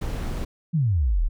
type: noise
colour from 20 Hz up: brown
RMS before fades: -28 dBFS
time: 0.01-0.45 s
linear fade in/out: 10 ms
type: exponential sweep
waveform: sine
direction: down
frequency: 175.3 to 31.97 Hz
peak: -18 dBFS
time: 0.73-1.29 s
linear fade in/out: 20 ms
effects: none